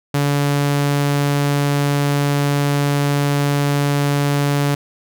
sawtooth tone, 143.1 Hz, D3, 45 cents flat, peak -11 dBFS, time 0.14-4.75 s, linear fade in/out 5 ms, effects none

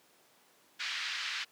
pink band-pass noise, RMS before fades -37 dBFS, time 0.79-1.45 s, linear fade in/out 20 ms, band 1500 to 4900 Hz, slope 24 dB/octave, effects pink hiss -64 dBFS RMS until 1.51 s + high-pass 300 Hz 12 dB/octave

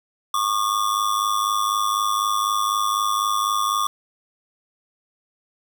square ring-modulated tone, 1152 Hz, D6, 34 cents flat, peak -17 dBFS, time 0.34-3.87 s, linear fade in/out 0 ms, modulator 52 Hz, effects none

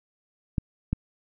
clicks, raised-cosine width 5 ms, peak -12 dBFS, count 2, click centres 0.582 / 0.93 s, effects none

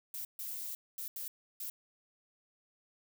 violet noise bursts at uneven times, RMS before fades -41 dBFS, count 5, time 0.14-0.25 / 0.39-0.75 / 0.98-1.08 / 1.16-1.28 / 1.6-1.7 s, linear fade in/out 2 ms, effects none

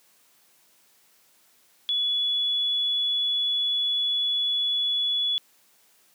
sine tone, 3408 Hz, G#7, 44 cents sharp, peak -22 dBFS, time 1.89-5.38 s, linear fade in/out 0 ms, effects white hiss -61 dBFS RMS until 6.14 s + high-pass 150 Hz 12 dB/octave

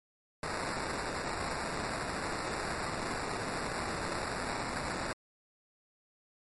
blue noise with sample-and-hold, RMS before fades -36 dBFS, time 0.43-5.13 s, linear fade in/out 2 ms, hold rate 3150 Hz, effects MP3 48 kbps

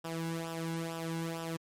sawtooth tone with flanger, 164.81 Hz, E3, in tune, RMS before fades -37 dBFS, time 0.04-1.57 s, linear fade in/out 10 ms, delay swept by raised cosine 0.46 to 1.66 ms, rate 2.2 Hz, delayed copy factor -0.7, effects MP3 64 kbps

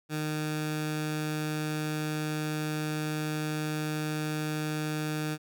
15% pulse tone with notch filter, 153.4 Hz, D#3, 24 cents flat, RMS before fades -32 dBFS, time 0.09-5.38 s, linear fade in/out 50 ms, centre 550 Hz, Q 1.8, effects none

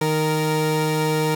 30% pulse tone pair together, 155.56 / 464.7 Hz, D#3 / A#4, 0 / -5 cents, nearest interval octave + perfect fifth, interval 1895 cents, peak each -19 dBFS, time 0.01-1.35 s, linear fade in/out 5 ms, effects none

